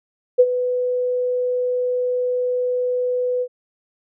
sine tone with ADSR envelope, 497.6 Hz, B4, 13 cents sharp, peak -6 dBFS, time 0.38-3.48 s, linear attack 20 ms, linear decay 50 ms, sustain -12 dB, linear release 64 ms, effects none

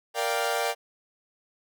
sawtooth chord, G minor seventh, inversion first, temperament equal, 466.2 / 587.3 / 698.5 / 784 Hz, Bb4 / D5 / F5 / G5, 0 / 0 / 0 / 0 cents, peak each -27 dBFS, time 0.14-0.75 s, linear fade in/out 50 ms, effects none

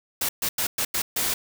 white noise bursts at uneven times, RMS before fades -25 dBFS, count 6, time 0.21-0.29 / 0.42-0.49 / 0.58-0.67 / 0.78-0.85 / 0.94-1.02 / 1.16-1.34 s, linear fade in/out 5 ms, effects none

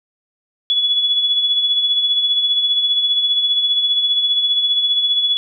sine tone with tremolo, 3400 Hz, G#7, 40 cents sharp, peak -11 dBFS, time 0.7-5.37 s, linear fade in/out 0 ms, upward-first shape triangle, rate 15 Hz, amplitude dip 55%, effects none

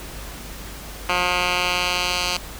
10% pulse tone with band-pass filter sweep, 178.8 Hz, F3, 41 cents sharp, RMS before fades -22 dBFS, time 1.09-2.37 s, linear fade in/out 2 ms, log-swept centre 2000 to 4200 Hz, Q 1.2, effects added 50 Hz sine -37 dBFS peak until 2.59 s + pink hiss -37 dBFS RMS until 2.59 s

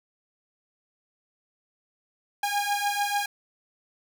sawtooth beating tone pair, 812 / 818.8 Hz, G#5 / G#5, -39 / -25 cents, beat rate 6.8 Hz, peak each -24 dBFS, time 2.43-3.26 s, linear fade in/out 5 ms, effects none

